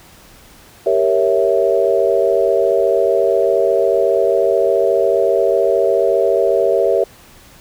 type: chord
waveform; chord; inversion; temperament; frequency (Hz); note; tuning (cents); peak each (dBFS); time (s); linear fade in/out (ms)
sine; G diminished seventh; none; equal; 392 / 466.2 / 554.4 / 659.3; G4 / Bb4 / Db5 / Fb5; 0 / 0 / 0 / 0; -17; 0.86-7.04; 5
effects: pink hiss -44 dBFS RMS until 7.6 s